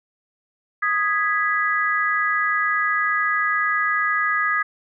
sine chord, G# minor, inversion second, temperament equal, 1244.5 / 1661.2 / 1975.5 Hz, D#6 / G#6 / B6, 0 / 0 / 0 cents, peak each -22 / -22 / -24 dBFS, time 0.82-4.63 s, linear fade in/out 10 ms, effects none

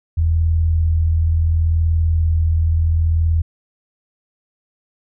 sine tone pair together, 40.7 / 81.4 Hz, E1 / E2, -21 / -21 cents, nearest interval octave, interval 1200 cents, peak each -23 / -13 dBFS, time 0.17-3.42 s, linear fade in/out 10 ms, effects none

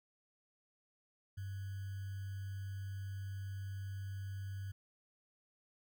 sine tone with sample-and-hold, 97.4 Hz, G2, 11 cents flat, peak -40 dBFS, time 1.37-4.72 s, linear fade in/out 10 ms, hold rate 1575 Hz, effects none

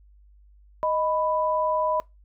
sine tone pair together, 622.3 / 991.6 Hz, D#5 / B5, 0 / +7 cents, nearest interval minor sixth, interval 807 cents, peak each -24 dBFS, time 0.83-2 s, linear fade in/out 0 ms, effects noise-tail reverb RT60 0.2 s tail -23 dB re dry + added 50 Hz sine -51 dBFS peak until 2.24 s

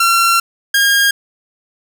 sawtooth tone pair in turn, 1364 / 1622.1 Hz, F6 / G#6, -41 / -41 cents, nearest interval minor third, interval 300 cents, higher second, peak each -6 dBFS, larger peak neither, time 0-0.4 / 0.74-1.11 s, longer first, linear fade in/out 5 ms, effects none

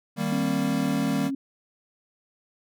square chord, Eb major, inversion none, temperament equal, 155.56 / 196 / 233.1 Hz, Eb3 / G3 / Bb3, 0 / 0 / 0 cents, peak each -31 / -29 / -30 dBFS, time 0.16-1.31 s, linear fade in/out 50 ms
sine tone with pitch glide, 266.8 to 271.8 Hz, C4 to C#4, +34 to -34 cents, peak -26 dBFS, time 0.32-1.35 s, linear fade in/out 5 ms, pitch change +32 cents, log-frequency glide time 0.69-0.9 s
effects none

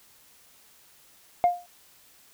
sine tone with exponential decay, 706 Hz, F5, 19 cents sharp, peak -12 dBFS, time 1.44-1.66 s, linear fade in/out 0 ms, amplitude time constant 46 ms, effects tanh soft clip ceiling -14 dBFS + white hiss -57 dBFS RMS until 2.33 s

